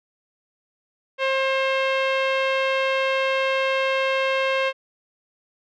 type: tone with low-pass filter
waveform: sawtooth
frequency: 533 Hz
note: C5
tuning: 32 cents sharp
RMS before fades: -22 dBFS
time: 1.18-4.73 s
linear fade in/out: 50 ms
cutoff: 2800 Hz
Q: 2.2
effects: none